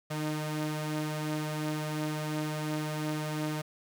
sawtooth tone pair together, 152.48 / 307.8 Hz, D#3 / D#4, -35 / -19 cents, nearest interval octave, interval 1216 cents, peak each -29 / -32 dBFS, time 0.1-3.62 s, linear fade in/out 10 ms, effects none

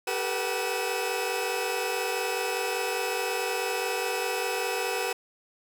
sawtooth tone cluster, 390.2 / 439.8 / 484.6 / 755 / 2580 Hz, G4 / A4 / B4 / F#5 / E7, -8 / -1 / -33 / +35 / -38 cents, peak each -30 / -32 / -28 / -31 / -31 dBFS, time 0.07-5.13 s, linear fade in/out 5 ms, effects none

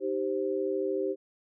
sine chord, C minor, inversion first, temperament equal with one note detuned, 311.1 / 390.6 / 523.3 Hz, Eb4 / G4 / C5, 0 / -6 / 0 cents, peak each -35 / -29 / -33 dBFS, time 0-1.16 s, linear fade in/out 50 ms, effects none

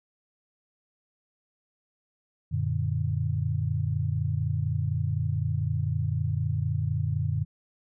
sine chord, Gb augmented, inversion none, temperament equal with one note detuned, 92.5 / 116.54 / 148.11 Hz, Gb2 / Bb2 / D3, 0 / 0 / +15 cents, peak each -29 dBFS, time 2.51-7.45 s, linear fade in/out 20 ms, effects none

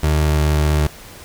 30% pulse tone with pitch glide, 76.3 to 75.38 Hz, D#2 to D2, -33 to +46 cents, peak -11 dBFS, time 0.03-0.87 s, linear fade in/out 5 ms, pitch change -21 cents, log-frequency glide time 0.19-0.45 s, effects pink hiss -39 dBFS RMS until 1.24 s

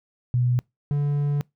sine / triangle tone pair in turn, 123.3 / 144.5 Hz, B2 / D3, -2 / -28 cents, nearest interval minor third, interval 274 cents, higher second, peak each -18 dBFS, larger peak neither, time 0.34-0.59 / 0.91-1.41 s, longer second, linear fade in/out 0 ms, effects noise-tail reverb RT60 0.2 s tail -26 dB re dry

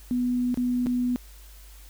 sine tone with dropouts, 246.9 Hz, B3, in tune, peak -22 dBFS, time 0.11-1.16 s, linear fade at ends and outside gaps 0 ms, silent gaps 0.543-0.574 / 0.861-0.868 s, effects added 50 Hz sine -45 dBFS peak until 1.89 s + white hiss -53 dBFS RMS until 1.89 s

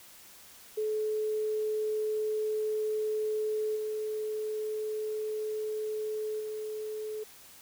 sine tone with level steps, 430.1 Hz, A4, 39 cents flat, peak -28 / -31 / -34 dBFS, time 0.77-7.24 s, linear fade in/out 10 ms, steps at 3.75 / 6.39 s, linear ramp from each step 20 ms, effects white hiss -53 dBFS RMS until 7.61 s

